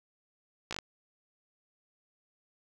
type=slowing click train; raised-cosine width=0.2 ms; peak=-18 dBFS; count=5; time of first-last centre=0.71-0.788 s; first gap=16 ms; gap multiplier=1.13; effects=none